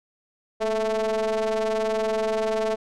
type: ring-modulated tone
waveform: square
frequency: 111.5 Hz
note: A2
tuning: 23 cents sharp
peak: -20 dBFS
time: 0.6-2.76 s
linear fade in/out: 20 ms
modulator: 547 Hz
effects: low-pass 7000 Hz 12 dB/octave